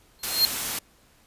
square tone with exponential growth, 4218 Hz, C8, 13 cents sharp, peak -14 dBFS, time 0.19-0.45 s, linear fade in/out 0 ms, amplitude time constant 55 ms
white noise, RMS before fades -29 dBFS, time 0.23-0.79 s, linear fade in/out 5 ms
effects pink hiss -59 dBFS RMS until 1.26 s + resampled to 32000 Hz

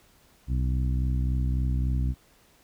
harmonic tone, 63.6 Hz, C2, 48 cents flat, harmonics 1 / 2 / 3 / 4 / 5, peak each -24 / -29 / -38 / -38 / -45 dBFS, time 0.47-2.15 s, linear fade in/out 50 ms, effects pink hiss -60 dBFS RMS until 2.63 s

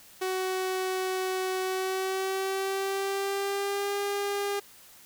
sawtooth tone with pitch glide, 374.2 to 403.4 Hz, F#4 to G4, +20 to +50 cents, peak -24 dBFS, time 0.21-4.6 s, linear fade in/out 10 ms, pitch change +130 cents, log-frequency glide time 1.62-3.96 s, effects white hiss -53 dBFS RMS until 5.05 s

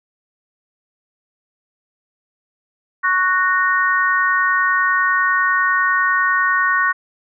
sine chord, F# major, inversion second, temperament just, 1110 / 1480 / 1850 Hz, C#6 / F#6 / A#6, +2 / 0 / -14 cents, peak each -18 dBFS, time 3.03-6.93 s, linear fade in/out 20 ms, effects none

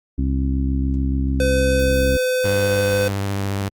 harmonic tone, 66.9 Hz, C2, 39 cents sharp, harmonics 1 / 2 / 3 / 4 / 5, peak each -19 / -26 / -29 / -24 / -36 dBFS, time 0.18-2.17 s, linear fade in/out 5 ms
square tone, 508 Hz, B4, 49 cents sharp, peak -18 dBFS, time 1.4-3.08 s, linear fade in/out 2 ms
sawtooth tone with vibrato, 98.9 Hz, G2, 16 cents sharp, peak -17 dBFS, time 2.44-3.69 s, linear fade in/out 10 ms, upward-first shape square, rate 14 Hz, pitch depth 15 cents each way
effects Opus 32 kbps

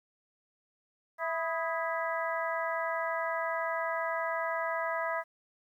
harmonic tone with a mistuned harmonic, 329.6 Hz, E4, in tune, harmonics 2 / 3 / 4 / 5 / 6, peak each -34 / -36 / -37 / -38 / -39 dBFS, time 1.18-5.24 s, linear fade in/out 50 ms, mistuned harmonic 4, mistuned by -79 cents, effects 11-bit

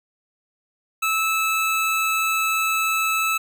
square tone pair together, 1307 / 2614 Hz, E6 / E7, -15 / -15 cents, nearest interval octave, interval 1200 cents, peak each -23 dBFS, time 1.02-3.38 s, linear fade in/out 10 ms, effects none

